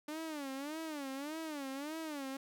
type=tone with vibrato; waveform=sawtooth; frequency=293.7 Hz; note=D4; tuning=in tune; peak=-36 dBFS; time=0.08-2.37 s; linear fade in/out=5 ms; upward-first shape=sine; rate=1.7 Hz; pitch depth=170 cents each way; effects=none